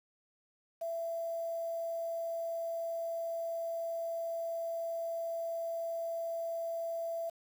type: tone with quantisation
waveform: sine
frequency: 667 Hz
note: E5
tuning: 20 cents sharp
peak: -34 dBFS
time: 0.81-7.3 s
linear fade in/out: 10 ms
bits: 9
effects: none